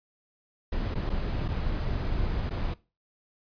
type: noise with dropouts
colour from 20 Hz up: brown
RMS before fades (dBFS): -29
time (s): 0.72-2.74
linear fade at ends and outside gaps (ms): 5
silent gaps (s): 0.944-0.953 / 1.095-1.1 / 1.481-1.486 / 2.495-2.507
effects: noise-tail reverb RT60 0.3 s tail -20 dB re dry + resampled to 11025 Hz